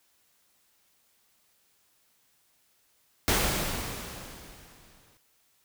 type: noise with exponential decay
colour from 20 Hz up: pink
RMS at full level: -23 dBFS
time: 3.28-5.17 s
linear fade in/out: 0 ms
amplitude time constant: 410 ms
effects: white hiss -68 dBFS RMS until 5.64 s